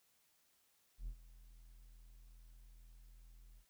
triangle tone with ADSR envelope, 41.2 Hz, E1, in tune, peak -37 dBFS, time 0.98-3.65 s, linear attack 91 ms, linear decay 77 ms, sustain -18 dB, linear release 78 ms, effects tanh soft clip ceiling -33 dBFS + white hiss -75 dBFS RMS until 3.69 s

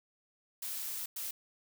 blue noise bursts at uneven times, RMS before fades -39 dBFS, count 2, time 0.62-1.06 / 1.16-1.31 s, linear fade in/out 5 ms, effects none

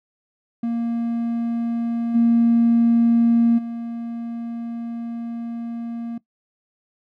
triangle tone with level steps, 233.1 Hz, A#3, in tune, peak -18 / -9 / -24 dBFS, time 0.63-6.18 s, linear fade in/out 5 ms, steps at 2.14 / 3.57 s, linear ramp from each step 20 ms, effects noise-tail reverb RT60 0.1 s tail -19 dB re dry + tanh soft clip ceiling -10 dBFS

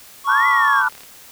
triangle tone, 1108.7 Hz, C#6, in tune, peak -14 dBFS, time 0.24-0.84 s, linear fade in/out 50 ms
sine chord, B half-diminished seventh, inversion third, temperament equal, 880 / 987.8 / 1174.7 / 1396.9 Hz, A5 / B5 / D6 / F6, 0 / 0 / 0 / 0 cents, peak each -24 dBFS, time 0.27-0.89 s, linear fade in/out 10 ms
sine linear two-way sweep, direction up then down, 1460 to 2030 to 1460 Hz, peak -17 dBFS, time 0.29-0.88 s, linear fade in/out 5 ms, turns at 0.47 s
click train, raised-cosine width 0.2 ms, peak -24 dBFS, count 27, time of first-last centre 0.32-1.034 s, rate 36.4 Hz
effects white hiss -43 dBFS RMS until 1.31 s

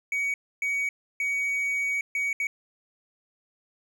triangle tone bursts at uneven times, 2253 Hz, C#7, 28 cents sharp, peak -23 dBFS, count 5, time 0.12-0.34 / 0.62-0.89 / 1.2-2.01 / 2.15-2.33 / 2.4-2.47 s, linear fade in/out 2 ms, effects none

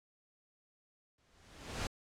pink noise with exponential growth, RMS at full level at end -36 dBFS, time 1.18-1.87 s, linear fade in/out 2 ms, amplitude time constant 150 ms, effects low-pass 7000 Hz 12 dB/octave + AAC 64 kbps

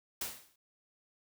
white noise with exponential decay, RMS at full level -34 dBFS, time 0.21-0.56 s, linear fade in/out 5 ms, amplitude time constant 74 ms, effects none

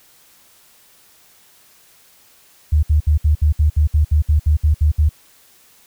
sine tone bursts, 75.7 Hz, D#2, 47 cents flat, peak -10 dBFS, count 14, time 2.72-5.092 s, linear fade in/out 10 ms, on 110 ms, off 64 ms, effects white hiss -51 dBFS RMS until 5.86 s

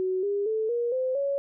sine tone with pitch steps, 372.9 / 404.3 / 438.4 / 475.3 / 515.3 / 558.7 Hz, F#4 / G#4 / A4 / A#4 / C5 / C#5, +14 / -46 / -6 / +34 / -27 / +13 cents, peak -24 dBFS, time 0-1.38 s, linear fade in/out 0 ms, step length 230 ms, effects none

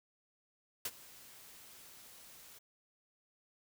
white noise with ADSR envelope, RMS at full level -36 dBFS, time 0.85-2.59 s, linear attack 4 ms, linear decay 46 ms, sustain -20 dB, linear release 11 ms, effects none

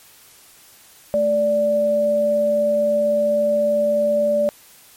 sine tone pair together, 219.1 / 585 Hz, A3 / D5, -7 / -7 cents, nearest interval octave + perfect fourth, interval 1700 cents, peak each -26 / -15 dBFS, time 1.14-4.49 s, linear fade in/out 0 ms, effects white hiss -48 dBFS RMS until 4.96 s + MP3 64 kbps

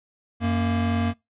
square tone pair together, 92.27 / 232.5 Hz, F#2 / A#3, -4 / -4 cents, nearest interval octave + major third, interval 1600 cents, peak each -25 / -24 dBFS, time 0.4-1.14 s, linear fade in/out 50 ms, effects noise-tail reverb RT60 0.2 s tail -23 dB re dry + resampled to 8000 Hz

